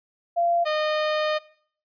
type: tone pair in turn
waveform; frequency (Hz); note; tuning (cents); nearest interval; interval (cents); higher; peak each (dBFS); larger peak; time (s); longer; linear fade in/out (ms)
sine / sawtooth; 688 / 612.9; F5 / D#5; -26 / -26; major second; 200; first; -19 / -18; second; 0.36-0.65 / 0.65-1.39; second; 20
effects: noise-tail reverb RT60 0.5 s tail -18 dB re dry + resampled to 11025 Hz